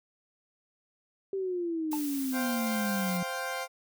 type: exponential sweep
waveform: sine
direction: down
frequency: 393.5 to 176.6 Hz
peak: -29 dBFS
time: 1.33-3.23 s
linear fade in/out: 2 ms
type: noise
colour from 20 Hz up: blue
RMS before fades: -40 dBFS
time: 1.91-3.18 s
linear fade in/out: 10 ms
type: tone with exponential decay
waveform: triangle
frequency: 880 Hz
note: A5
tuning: in tune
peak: -27 dBFS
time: 1.93-2.02 s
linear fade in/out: 1 ms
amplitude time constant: 19 ms
type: chord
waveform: 20% pulse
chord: C suspended fourth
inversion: none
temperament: equal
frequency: 523.3 / 698.5 / 784 Hz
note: C5 / F5 / G5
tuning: 0 / 0 / 0 cents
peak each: -31 / -33 / -33 dBFS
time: 2.32-3.68 s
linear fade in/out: 50 ms
effects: none